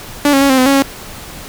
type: tone with pitch steps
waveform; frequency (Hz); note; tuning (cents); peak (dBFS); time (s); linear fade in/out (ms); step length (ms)
sawtooth; 289.2 / 273.3 / 277.8 / 262.9 / 255.6 / 276.2 / 274; D4 / C#4 / C#4 / C4 / C4 / C#4 / C#4; -27 / -24 / +4 / +8 / -40 / -6 / -20; -4; 0.25-0.824; 2; 82
effects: pink hiss -31 dBFS RMS until 1.48 s